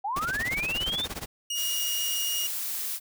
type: linear sweep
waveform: sine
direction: up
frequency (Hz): 755 to 3671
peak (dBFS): -27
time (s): 0.04-1.06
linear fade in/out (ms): 10
type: noise with tremolo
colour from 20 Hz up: pink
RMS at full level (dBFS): -33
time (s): 0.16-1.26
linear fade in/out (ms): 2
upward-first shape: sine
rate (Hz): 17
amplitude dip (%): 90
type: tone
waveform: 25% pulse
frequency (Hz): 2866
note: F7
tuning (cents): +44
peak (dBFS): -25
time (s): 1.5-2.47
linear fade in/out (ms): 5
type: noise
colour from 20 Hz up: blue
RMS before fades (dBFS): -32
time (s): 1.54-3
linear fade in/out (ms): 50
effects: none